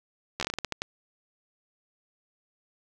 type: slowing click train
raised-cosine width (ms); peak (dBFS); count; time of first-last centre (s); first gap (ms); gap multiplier
0.2; -12; 11; 0.4-0.819; 12; 1.26
effects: none